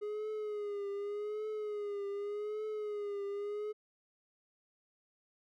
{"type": "tone with vibrato", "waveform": "triangle", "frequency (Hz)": 415.3, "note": "G#4", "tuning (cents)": 0, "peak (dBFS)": -34, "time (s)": [0.01, 3.73], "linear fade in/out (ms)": 20, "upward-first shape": "triangle", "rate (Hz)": 0.85, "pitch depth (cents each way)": 70, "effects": []}